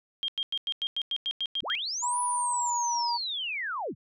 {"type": "tone bursts", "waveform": "sine", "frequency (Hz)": 3213, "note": "G7", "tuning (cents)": 42, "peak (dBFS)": -27, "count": 11, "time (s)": [0.23, 1.752], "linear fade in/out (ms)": 0, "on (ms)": 52, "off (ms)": 95}
{"type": "linear two-way sweep", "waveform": "sine", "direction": "up then down", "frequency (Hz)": [31.79, 9956, 73.1], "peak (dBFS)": -30, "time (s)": [1.62, 3.95], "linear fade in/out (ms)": 50, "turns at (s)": 2.2}
{"type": "tone with pitch glide", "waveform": "sine", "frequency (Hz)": [979, 949.5], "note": ["B5", "A#5"], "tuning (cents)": [-15, 32], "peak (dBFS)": -27, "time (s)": [2.02, 3.18], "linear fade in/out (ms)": 20, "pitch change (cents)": -53, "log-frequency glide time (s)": [2.5, 2.86]}
{"effects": []}